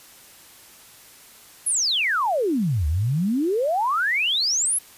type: exponential two-way sweep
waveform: sine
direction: down then up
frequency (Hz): 11420 to 71.1 to 11420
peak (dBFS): -19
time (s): 1.66-4.79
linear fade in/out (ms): 10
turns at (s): 2.87
effects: white hiss -48 dBFS RMS until 4.97 s + resampled to 32000 Hz